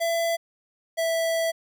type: tone pair in turn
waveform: square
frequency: 670 / 658.5 Hz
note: E5 / E5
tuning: +28 / -2 cents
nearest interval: unison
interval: 30 cents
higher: first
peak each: -23 dBFS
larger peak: neither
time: 0-0.37 / 0.97-1.52 s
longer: second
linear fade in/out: 20 ms
effects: none